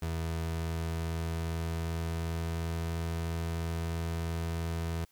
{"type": "tone with pitch glide", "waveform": "30% pulse", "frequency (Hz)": [82, 83.05], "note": ["E2", "E2"], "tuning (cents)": [-9, 13], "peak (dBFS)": -29, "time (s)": [0.02, 5.05], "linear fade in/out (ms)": 5, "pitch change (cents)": 22, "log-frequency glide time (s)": [0.12, 3.04], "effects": ["white hiss -68 dBFS RMS until 5.11 s"]}